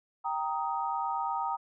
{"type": "chord", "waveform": "sine", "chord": "Eb major", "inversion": "first", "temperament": "equal with one note detuned", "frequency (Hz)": [784, 932.3, 1251], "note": ["G5", "Bb5", "Eb6"], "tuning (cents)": [0, 0, 9], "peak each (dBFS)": [-34, -32, -35], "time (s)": [0.24, 1.57], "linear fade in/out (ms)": 20, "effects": []}